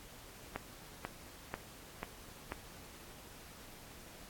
click train, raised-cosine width 0.5 ms, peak -22 dBFS, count 5, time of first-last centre 0.56-2.521 s, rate 2.04 Hz, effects pink hiss -54 dBFS RMS until 4.29 s + AAC 64 kbps

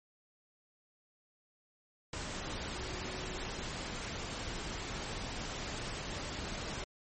sine tone in noise, 370 Hz, F#4, in tune, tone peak -47 dBFS, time 2.74-3.45 s, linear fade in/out 2 ms, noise pink, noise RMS -40 dBFS, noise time 2.13-6.84 s, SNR -10 dB, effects MP3 32 kbps

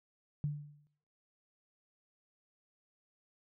sine tone with exponential decay, 146.83 Hz, D3, in tune, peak -29 dBFS, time 0.44-0.87 s, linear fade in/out 0 ms, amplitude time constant 93 ms, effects noise-tail reverb RT60 0.8 s tail -24 dB re dry

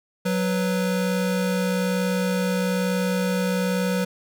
square tone pair together, 185 / 493.9 Hz, F#3 / B4, 0 / 0 cents, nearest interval octave + perfect fourth, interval 1700 cents, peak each -23 / -27 dBFS, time 0.25-4.05 s, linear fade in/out 10 ms, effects none

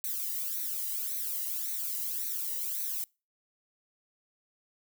violet noise with flanger, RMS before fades -34 dBFS, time 0.04-3.04 s, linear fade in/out 0 ms, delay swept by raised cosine 0.49 to 1.04 ms, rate 1.8 Hz, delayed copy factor +0.85, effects noise-tail reverb RT60 0.3 s tail -26 dB re dry

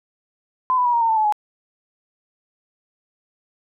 sine tone with pitch steps, 1020 / 992.1 / 965 / 938.6 / 912.9 / 888 / 863.7 / 840.1 Hz, C6 / B5 / B5 / A#5 / A#5 / A5 / A5 / G#5, -44 / +8 / -40 / +12 / -36 / +16 / -32 / +20 cents, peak -15 dBFS, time 0.7-1.324 s, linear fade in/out 0 ms, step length 78 ms, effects none

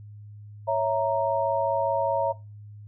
sine chord, A# diminished, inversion first, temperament equal, 554.4 / 659.3 / 932.3 Hz, C#5 / E5 / A#5, 0 / 0 / 0 cents, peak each -26 dBFS, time 0.67-2.33 s, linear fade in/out 20 ms, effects noise-tail reverb RT60 0.3 s tail -22 dB re dry + added 104 Hz sine -41 dBFS peak until 2.87 s

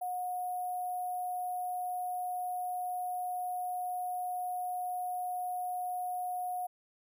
sine tone with sample-and-hold, 726 Hz, F#5, 33 cents flat, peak -33 dBFS, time 0.01-6.67 s, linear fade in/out 10 ms, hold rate 11025 Hz, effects none

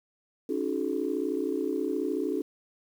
sine chord, D# half-diminished seventh, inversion third, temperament equal with one note detuned, 277.2 / 311.1 / 370 / 429 Hz, C#4 / D#4 / F#4 / A4, 0 / 0 / 0 / -44 cents, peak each -32 dBFS, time 0.49-2.42 s, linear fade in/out 5 ms, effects tanh soft clip ceiling -16 dBFS + 9-bit

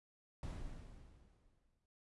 brown noise with exponential decay, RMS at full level -42 dBFS, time 0.43-1.86 s, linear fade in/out 1 ms, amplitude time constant 310 ms, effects noise-tail reverb RT60 0.3 s tail -25 dB re dry + resampled to 24000 Hz

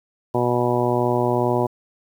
harmonic tone, 122.1 Hz, B2, 19 cents flat, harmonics 1 / 2 / 3 / 4 / 5 / 6 / 7 / 8, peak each -25 / -26 / -22 / -27 / -25 / -28 / -28 / -27 dBFS, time 0.34-1.67 s, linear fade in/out 10 ms, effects 8-bit

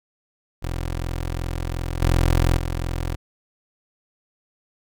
20% pulse tone with level steps, 42.78 Hz, F1, 35 cents flat, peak -20 / -11 / -19 dBFS, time 0.62-3.16 s, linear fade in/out 20 ms, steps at 2.01 / 2.56 s, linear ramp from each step 20 ms, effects none

